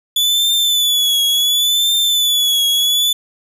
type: tone with vibrato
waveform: 40% pulse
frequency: 3453 Hz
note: A7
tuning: 33 cents flat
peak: -11 dBFS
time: 0.16-3.13 s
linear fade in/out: 5 ms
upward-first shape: triangle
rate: 0.7 Hz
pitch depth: 71 cents each way
effects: none